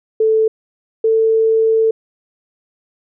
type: tone pair in turn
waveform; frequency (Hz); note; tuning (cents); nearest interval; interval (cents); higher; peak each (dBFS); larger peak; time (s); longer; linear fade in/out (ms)
sine; 440 / 445.4; A4 / A4; 0 / +21; unison; 21; second; -10; neither; 0.2-0.48 / 1.04-1.91; second; 5
effects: none